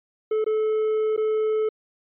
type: tone with dropouts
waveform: triangle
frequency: 433.8 Hz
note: A4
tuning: 25 cents flat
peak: -18 dBFS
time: 0.31-1.69 s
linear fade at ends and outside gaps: 5 ms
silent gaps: 0.443-0.463 / 1.165-1.176 s
effects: resampled to 8000 Hz